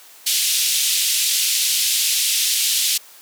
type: band-pass noise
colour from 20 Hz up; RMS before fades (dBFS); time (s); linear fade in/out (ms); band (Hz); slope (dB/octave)
pink; -19; 0.26-2.98; 10; 3000 to 14000; 24
effects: white hiss -45 dBFS RMS until 3.21 s + high-pass 400 Hz 12 dB/octave